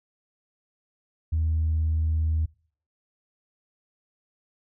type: tone with pitch glide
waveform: sine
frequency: 79.8 to 79.29 Hz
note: D#2 to D#2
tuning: +44 to +33 cents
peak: -20 dBFS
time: 1.32-2.46 s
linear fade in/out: 10 ms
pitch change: -11 cents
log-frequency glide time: 1.42-1.73 s
effects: noise-tail reverb RT60 0.5 s tail -25 dB re dry + tanh soft clip ceiling -18 dBFS